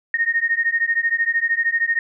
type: beating tone pair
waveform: sine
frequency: 1845 / 1858 Hz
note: A#6 / A#6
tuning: -18 / -6 cents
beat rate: 13 Hz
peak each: -20 dBFS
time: 0.14-1.99 s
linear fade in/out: 2 ms
effects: none